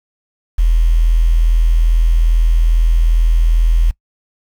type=tone with quantisation; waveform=sine; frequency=41.2 Hz; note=E1; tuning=in tune; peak=-8 dBFS; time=0.58-3.91 s; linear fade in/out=10 ms; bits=6; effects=noise-tail reverb RT60 0.1 s tail -22 dB re dry